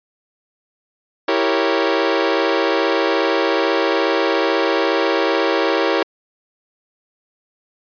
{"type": "chord", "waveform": "sawtooth", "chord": "E diminished seventh", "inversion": "none", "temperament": "equal", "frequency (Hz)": [329.6, 392, 466.2, 554.4], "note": ["E4", "G4", "Bb4", "Db5"], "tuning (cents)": [0, 0, 0, 0], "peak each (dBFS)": -17, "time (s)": [1.28, 6.03], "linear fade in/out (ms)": 5, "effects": ["resampled to 11025 Hz"]}